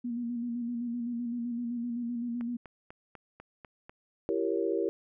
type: tone with vibrato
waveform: sine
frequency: 238.3 Hz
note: A#3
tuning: 38 cents sharp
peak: -31 dBFS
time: 0.04-2.57 s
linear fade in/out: 10 ms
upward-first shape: square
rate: 7.8 Hz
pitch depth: 33 cents each way
type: click train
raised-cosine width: 0.5 ms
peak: -31 dBFS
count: 7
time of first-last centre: 2.41-3.895 s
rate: 4.04 Hz
type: chord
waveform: sine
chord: E diminished seventh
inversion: none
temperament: equal with one note detuned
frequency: 336 / 392 / 466.2 / 554.4 Hz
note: E4 / G4 / Bb4 / Db5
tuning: +33 / 0 / 0 / 0 cents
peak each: -32 / -31 / -32 / -37 dBFS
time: 4.29-4.89 s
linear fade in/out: 0 ms
effects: none